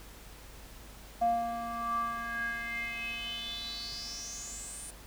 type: tone with band-pass filter sweep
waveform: square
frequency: 233.1 Hz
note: A#3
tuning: in tune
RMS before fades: -36 dBFS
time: 1.21-4.91 s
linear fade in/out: 10 ms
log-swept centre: 680 to 9500 Hz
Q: 7.9
effects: added 50 Hz sine -51 dBFS peak until 5.06 s + pink hiss -52 dBFS RMS until 5.06 s